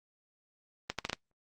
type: accelerating click train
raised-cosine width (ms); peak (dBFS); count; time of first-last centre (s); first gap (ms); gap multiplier
0.2; -14; 5; 0.9-1.131; 87; 0.73
effects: noise-tail reverb RT60 0.1 s tail -18 dB re dry + Opus 24 kbps